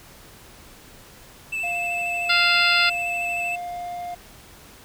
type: tone with vibrato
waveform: triangle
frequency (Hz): 2637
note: E7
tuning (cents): 0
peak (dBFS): -23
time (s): 1.52-3.56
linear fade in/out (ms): 10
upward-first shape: square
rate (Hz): 13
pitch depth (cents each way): 13
type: tone with pitch glide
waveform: triangle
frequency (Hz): 698.5 to 704.6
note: F5 to F5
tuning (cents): 0 to +15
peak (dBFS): -27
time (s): 1.63-4.15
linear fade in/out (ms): 10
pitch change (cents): +15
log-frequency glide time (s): 3.44-3.58
type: harmonic tone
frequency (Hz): 697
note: F5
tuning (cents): -4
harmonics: 2 / 3 / 4 / 5 / 6 / 7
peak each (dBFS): -21 / -23 / -24 / -25 / -26 / -26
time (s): 2.29-2.9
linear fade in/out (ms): 10
effects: pink hiss -47 dBFS RMS until 4.84 s